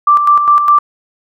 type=tone with tremolo; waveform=sine; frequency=1174.7 Hz; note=D6; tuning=in tune; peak=-4 dBFS; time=0.07-0.79 s; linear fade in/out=5 ms; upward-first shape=square; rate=4.9 Hz; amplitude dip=50%; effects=none